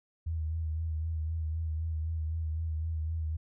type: tone with vibrato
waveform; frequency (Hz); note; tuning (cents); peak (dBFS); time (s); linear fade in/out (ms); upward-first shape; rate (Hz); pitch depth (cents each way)
sine; 79.9; D#2; +47; -30; 0.26-3.37; 10; sine; 3.9; 42
effects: none